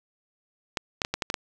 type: clicks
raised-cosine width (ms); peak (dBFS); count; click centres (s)
0.2; -9; 7; 0.772 / 1.018 / 1.049 / 1.14 / 1.222 / 1.301 / 1.342
effects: 8-bit